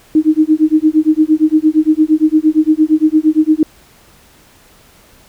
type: tone with tremolo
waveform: sine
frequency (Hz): 311.1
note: D#4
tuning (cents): 0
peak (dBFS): -4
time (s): 0.15-3.63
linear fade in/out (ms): 2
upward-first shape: sine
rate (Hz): 8.7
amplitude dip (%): 100
effects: pink hiss -46 dBFS RMS until 5.28 s